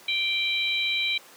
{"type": "harmonic tone", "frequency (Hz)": 784, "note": "G5", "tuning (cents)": 0, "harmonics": [3, 4, 5], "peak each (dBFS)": [-26, -30, -28], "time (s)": [0.08, 1.18], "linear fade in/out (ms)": 5, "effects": ["pink hiss -49 dBFS RMS until 1.36 s", "high-pass 400 Hz 12 dB/octave"]}